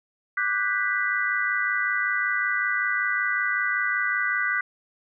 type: chord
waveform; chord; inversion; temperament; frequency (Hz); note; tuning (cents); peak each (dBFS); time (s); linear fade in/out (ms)
sine; G major seventh; second; equal with one note detuned; 1174.7 / 1480 / 1585.3 / 1975.5; D6 / F#6 / G6 / B6; 0 / 0 / +19 / 0; -31 / -26 / -30 / -26; 0.37-4.61; 5
effects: none